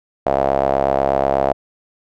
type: tone with band-pass filter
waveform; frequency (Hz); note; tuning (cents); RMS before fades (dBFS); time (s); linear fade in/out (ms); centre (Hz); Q
sawtooth; 68.1; C#2; -30; -17; 0.26-1.53; 5; 660; 4.6
effects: none